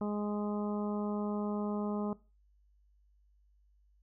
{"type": "harmonic tone", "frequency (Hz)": 207.7, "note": "G#3", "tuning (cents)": 0, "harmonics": [1, 2, 3, 4, 5, 6], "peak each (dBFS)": [-33, -39, -43, -45, -47, -49], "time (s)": [0.01, 2.13], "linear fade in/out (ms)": 2, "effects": ["noise-tail reverb RT60 0.3 s tail -20 dB re dry", "added 50 Hz sine -64 dBFS peak until 4.02 s"]}